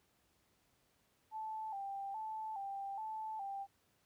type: tone with vibrato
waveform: sine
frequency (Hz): 830.6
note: G#5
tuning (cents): 0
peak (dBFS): -40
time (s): 1.31-3.67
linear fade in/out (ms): 50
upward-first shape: square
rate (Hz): 1.2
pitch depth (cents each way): 88
effects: pink hiss -75 dBFS RMS until 4.05 s + high-pass 60 Hz 12 dB/octave